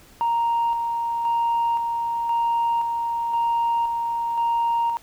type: tone with tremolo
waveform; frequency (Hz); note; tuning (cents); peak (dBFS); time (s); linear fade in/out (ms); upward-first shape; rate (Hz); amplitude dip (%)
sine; 932.3; A#5; 0; -17; 0.21-4.97; 0; square; 0.96; 40
effects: tanh soft clip ceiling -16 dBFS + pink hiss -51 dBFS RMS until 5.02 s